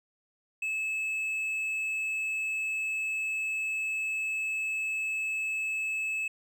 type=tone with hard clipping; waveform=sine; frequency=2600 Hz; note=E7; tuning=24 cents flat; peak=-30 dBFS; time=0.62-6.28 s; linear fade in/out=5 ms; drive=3 dB; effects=none